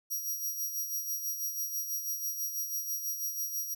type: tone with tremolo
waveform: 5% pulse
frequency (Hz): 5730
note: F8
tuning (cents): +44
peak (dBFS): -25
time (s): 0.1-3.75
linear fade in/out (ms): 20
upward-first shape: sine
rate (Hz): 6.1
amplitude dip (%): 55
effects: none